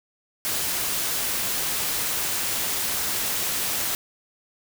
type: noise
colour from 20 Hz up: white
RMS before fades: -26 dBFS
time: 0.45-3.95 s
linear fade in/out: 0 ms
effects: none

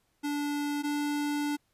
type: tone pair in turn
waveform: square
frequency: 290.7 / 292.4 Hz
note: D4 / D4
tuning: -18 / -7 cents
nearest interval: unison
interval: 11 cents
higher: second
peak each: -30 / -29 dBFS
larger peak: second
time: 0.23-0.83 / 0.83-1.57 s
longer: second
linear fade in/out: 20 ms
effects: pink hiss -73 dBFS RMS until 1.73 s + resampled to 32000 Hz

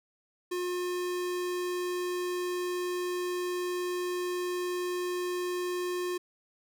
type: tone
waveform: square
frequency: 358.1 Hz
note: F4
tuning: 43 cents sharp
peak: -31 dBFS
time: 0.51-6.18 s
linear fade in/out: 10 ms
effects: none

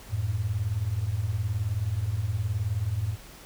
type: beating tone pair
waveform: sine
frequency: 89.7 / 108.7 Hz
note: F2 / A2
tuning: +47 / -21 cents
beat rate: 19 Hz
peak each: -30 / -27 dBFS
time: 0.09-3.17 s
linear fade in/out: 50 ms
effects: added 45 Hz sine -52 dBFS peak until 3.45 s + pink hiss -48 dBFS RMS until 3.45 s

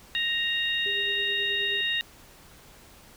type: harmonic tone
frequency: 932.3 Hz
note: A#5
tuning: in tune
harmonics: 2 / 3 / 4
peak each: -29 / -29 / -29 dBFS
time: 0.15-2.01 s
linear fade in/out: 0 ms
type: tone with tremolo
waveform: sine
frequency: 403 Hz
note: G4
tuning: 48 cents sharp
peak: -35 dBFS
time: 0.86-1.81 s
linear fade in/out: 0 ms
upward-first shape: sine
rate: 9.4 Hz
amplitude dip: 50%
effects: pink hiss -52 dBFS RMS until 3.16 s

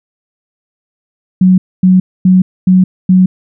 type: tone bursts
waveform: sine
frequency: 185 Hz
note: F#3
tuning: in tune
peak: -3 dBFS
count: 5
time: 1.41-3.26 s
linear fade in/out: 5 ms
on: 170 ms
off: 250 ms
effects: none

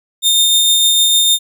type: tone with tremolo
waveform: sawtooth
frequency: 3638 Hz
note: A#7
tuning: 43 cents flat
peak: -5 dBFS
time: 0.22-1.39 s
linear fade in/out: 50 ms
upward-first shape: triangle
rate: 6.6 Hz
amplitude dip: 25%
effects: none

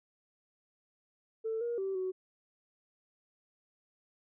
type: tone with pitch steps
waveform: sine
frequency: 445.4 / 473.3 / 386.2 / 373.1 Hz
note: A4 / A#4 / G4 / F#4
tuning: +21 / +26 / -26 / +14 cents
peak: -31 dBFS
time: 1.44-2.12 s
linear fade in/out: 20 ms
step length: 170 ms
effects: tanh soft clip ceiling -27 dBFS

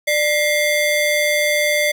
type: ring-modulated tone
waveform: 35% pulse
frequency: 1350 Hz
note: E6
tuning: 41 cents sharp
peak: -10 dBFS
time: 0.07-1.92 s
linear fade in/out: 10 ms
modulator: 756 Hz
effects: none

